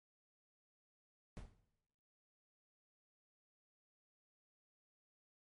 brown noise with exponential decay, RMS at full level -44 dBFS, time 1.37-1.6 s, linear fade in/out 0 ms, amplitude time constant 48 ms, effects noise-tail reverb RT60 1.0 s tail -17 dB re dry + MP3 48 kbps

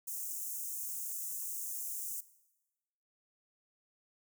white high-pass noise, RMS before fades -40 dBFS, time 0.07-2.21 s, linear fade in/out 10 ms, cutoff 6300 Hz, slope 48 dB/octave, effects noise-tail reverb RT60 1.0 s tail -18 dB re dry

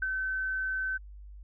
sine tone with ADSR envelope, 1530 Hz, G6, 42 cents flat, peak -26 dBFS, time 0.02-0.98 s, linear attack 5 ms, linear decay 31 ms, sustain -3 dB, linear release 17 ms, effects added 50 Hz sine -44 dBFS peak until 1.43 s

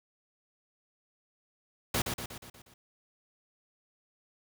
pink noise with echo, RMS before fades -29 dBFS, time 1.94-2.02 s, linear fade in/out 5 ms, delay 120 ms, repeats 6, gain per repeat -5 dB, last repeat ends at 2.74 s, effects none

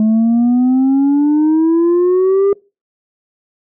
sine exponential sweep, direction up, 214.6 to 403.3 Hz, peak -6 dBFS, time 0-2.53 s, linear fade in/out 2 ms, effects noise-tail reverb RT60 0.3 s tail -26 dB re dry + tanh soft clip ceiling -8 dBFS

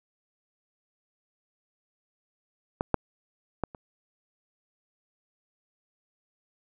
clicks, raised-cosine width 1 ms, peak -12 / -7 / -13 / -28 dBFS, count 4, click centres 2.809 / 2.943 / 3.637 / 3.748 s, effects none

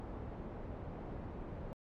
pink low-pass noise, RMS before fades -45 dBFS, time 0-1.73 s, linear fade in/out 0 ms, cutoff 750 Hz, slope 12 dB/octave, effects AAC 48 kbps

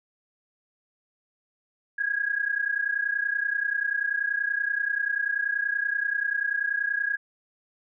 sine tone pair together, 1630.8 / 1661.2 Hz, G#6 / G#6, -32 / 0 cents, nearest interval unison, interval 32 cents, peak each -27 dBFS, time 1.98-7.17 s, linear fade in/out 10 ms, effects none

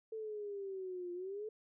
sine exponential two-way sweep, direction down then up, 445.7 to 349.2 to 439 Hz, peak -40 dBFS, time 0.12-1.49 s, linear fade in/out 5 ms, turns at 1.13 s, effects none

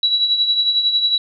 sine tone with tremolo, 3914 Hz, B7, 16 cents flat, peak -11 dBFS, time 0.03-1.18 s, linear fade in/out 2 ms, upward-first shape triangle, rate 11 Hz, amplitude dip 65%, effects none

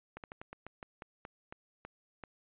slowing click train, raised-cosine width 0.5 ms, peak -29 dBFS, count 12, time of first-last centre 0.17-2.237 s, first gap 68 ms, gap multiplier 1.19, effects resampled to 8000 Hz

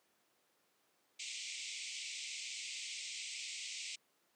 pink band-pass noise, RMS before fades -45 dBFS, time 1.19-3.96 s, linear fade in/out 10 ms, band 2100 to 8400 Hz, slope 96 dB/octave, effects pink hiss -75 dBFS RMS until 4.35 s + high-pass 300 Hz 12 dB/octave

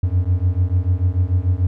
triangle beating tone pair, 87.31 / 94.11 Hz, F2 / F#2, 0 / +30 cents, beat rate 6.8 Hz, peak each -16 dBFS, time 0.03-1.67 s, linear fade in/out 5 ms, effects none

